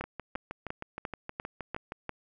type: two click trains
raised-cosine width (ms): 0.5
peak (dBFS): -19 / -22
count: 7 / 13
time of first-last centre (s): 0.01-2.093 / 0.04-1.921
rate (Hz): 2.88 / 6.38
effects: none